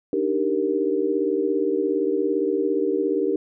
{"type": "chord", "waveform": "sine", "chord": "Eb major seventh", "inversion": "third", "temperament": "equal", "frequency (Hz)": [293.7, 311.1, 392, 466.2], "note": ["D4", "Eb4", "G4", "Bb4"], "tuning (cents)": [0, 0, 0, 0], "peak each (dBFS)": [-27, -27, -23, -25], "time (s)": [0.13, 3.36], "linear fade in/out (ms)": 2, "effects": []}